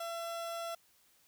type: tone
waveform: 30% pulse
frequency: 674 Hz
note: E5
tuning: 38 cents sharp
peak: -35 dBFS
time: 0-0.75 s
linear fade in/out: 5 ms
effects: white hiss -68 dBFS RMS until 1.27 s